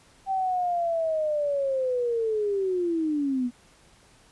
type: linear sweep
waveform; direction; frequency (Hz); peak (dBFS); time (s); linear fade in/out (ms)
sine; down; 779 to 238.1; -23; 0.26-3.51; 50
effects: pink hiss -57 dBFS RMS until 4.31 s + resampled to 24000 Hz